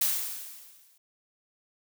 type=noise with exponential decay; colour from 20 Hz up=blue; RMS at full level=-24 dBFS; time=0.01-0.98 s; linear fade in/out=5 ms; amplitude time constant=210 ms; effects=none